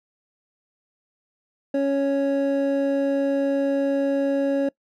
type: tone pair together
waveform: triangle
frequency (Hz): 277.2 / 554.4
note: C#4 / C#5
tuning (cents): 0 / 0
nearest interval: octave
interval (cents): 1200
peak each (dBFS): -20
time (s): 1.74-4.69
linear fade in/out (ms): 5
effects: noise-tail reverb RT60 0.1 s tail -23 dB re dry